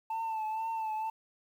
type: tone with vibrato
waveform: sine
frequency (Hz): 885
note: A5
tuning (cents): +10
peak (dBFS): -29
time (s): 0.1-1.1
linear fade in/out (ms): 5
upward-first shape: triangle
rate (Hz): 2.1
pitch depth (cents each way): 47
effects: tanh soft clip ceiling -31 dBFS + 10-bit